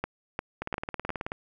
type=two click trains; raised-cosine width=0.5 ms; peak=-17 / -14 dBFS; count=14 / 4; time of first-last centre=0.62-1.319 / 0.04-1.093 s; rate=18.6 / 2.85 Hz; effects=none